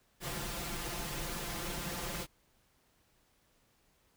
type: noise with comb filter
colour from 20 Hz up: pink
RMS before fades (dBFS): -39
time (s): 0.2-2.27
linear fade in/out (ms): 50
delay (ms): 5.8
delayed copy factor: +0.85
effects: pink hiss -71 dBFS RMS until 4.16 s